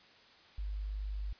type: tone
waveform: sine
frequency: 50.7 Hz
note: G#1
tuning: 41 cents flat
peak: -35 dBFS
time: 0.58-1.33 s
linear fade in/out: 5 ms
effects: white hiss -60 dBFS RMS until 1.39 s + resampled to 11025 Hz